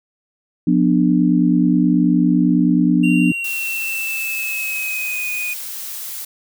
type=chord; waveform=sine; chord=B diminished; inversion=second; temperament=just; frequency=177.8 / 246.9 / 296.3 Hz; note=F3 / B3 / D4; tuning=+31 / 0 / +15 cents; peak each=-16 dBFS; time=0.67-3.32 s; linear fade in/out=5 ms
type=tone with pitch glide; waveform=triangle; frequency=2763 to 2476 Hz; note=F7 to D#7; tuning=-19 to -9 cents; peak=-20 dBFS; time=3.03-5.54 s; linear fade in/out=10 ms; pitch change=-190 cents; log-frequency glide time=3.3-5.3 s
type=noise; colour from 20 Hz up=blue; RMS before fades=-29 dBFS; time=3.44-6.25 s; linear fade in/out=5 ms
effects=none